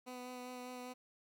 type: tone with vibrato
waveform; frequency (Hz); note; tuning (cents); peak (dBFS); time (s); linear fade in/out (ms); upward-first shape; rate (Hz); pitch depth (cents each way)
15% pulse; 250; B3; +21; -39; 0.06-0.94; 20; sine; 5; 14
effects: none